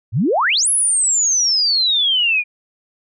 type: exponential two-way sweep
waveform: sine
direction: up then down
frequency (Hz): 92.3 to 10900 to 2388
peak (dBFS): -13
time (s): 0.12-2.44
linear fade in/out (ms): 50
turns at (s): 0.69
effects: none